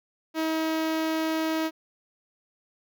sawtooth tone with notch filter, 319.1 Hz, D#4, 44 cents sharp, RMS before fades -27 dBFS, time 0.34-1.71 s, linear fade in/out 50 ms, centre 8600 Hz, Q 1.1, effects none

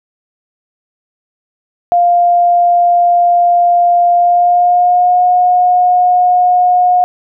sine tone with pitch glide, 700 to 721.3 Hz, F5 to F#5, +4 to -44 cents, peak -6 dBFS, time 1.92-7.04 s, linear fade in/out 0 ms, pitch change +52 cents, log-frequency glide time 4.16-5.23 s, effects none

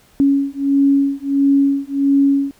sine beating tone pair, 277.2 / 278.7 Hz, C#4 / C#4, 0 / +9 cents, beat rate 1.5 Hz, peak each -15 dBFS, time 0.2-2.51 s, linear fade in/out 0 ms, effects pink hiss -52 dBFS RMS until 2.59 s

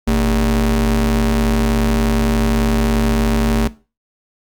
square ring-modulated tone, 87.31 Hz, F2, in tune, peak -10 dBFS, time 0.07-3.68 s, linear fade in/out 10 ms, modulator 139 Hz, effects noise-tail reverb RT60 0.3 s tail -18 dB re dry + Opus 48 kbps

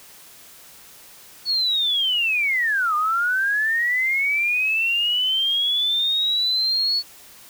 sine linear two-way sweep, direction down then up, 4435 to 1199 to 4435 Hz, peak -18 dBFS, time 1.45-7.03 s, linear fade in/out 50 ms, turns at 2.95 s, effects white hiss -46 dBFS RMS until 7.49 s

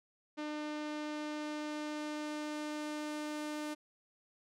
sawtooth tone with low-pass filter sweep, 301.2 Hz, D4, 44 cents sharp, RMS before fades -40 dBFS, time 0.37-3.75 s, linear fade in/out 20 ms, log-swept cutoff 4600 to 11000 Hz, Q 0.74, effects none

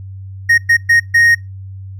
triangle tone bursts at uneven times, 1864.7 Hz, A#6, in tune, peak -5 dBFS, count 4, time 0.49-0.58 / 0.69-0.77 / 0.89-1 / 1.14-1.35 s, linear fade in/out 10 ms, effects noise-tail reverb RT60 0.2 s tail -23 dB re dry + added 96 Hz sine -27 dBFS peak until 1.99 s

